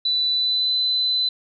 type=tone with pitch glide; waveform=sine; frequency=3978 to 4020 Hz; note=B7 to B7; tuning=+12 to +30 cents; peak=-18 dBFS; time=0.05-1.29 s; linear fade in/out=5 ms; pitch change=+18 cents; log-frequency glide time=0.32-0.74 s; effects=none